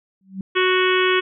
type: tone with exponential growth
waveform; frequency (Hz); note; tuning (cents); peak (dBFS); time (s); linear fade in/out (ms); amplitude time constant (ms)
sine; 191.5; G3; -40; -22; 0.21-0.41; 2; 43
type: harmonic tone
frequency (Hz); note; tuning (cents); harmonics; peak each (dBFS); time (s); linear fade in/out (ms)
370; F#4; 0; 1 / 3 / 4 / 5 / 6 / 7 / 8 / 9; -18 / -23 / -24 / -25 / -26 / -26 / -27 / -28; 0.55-1.21; 20
effects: none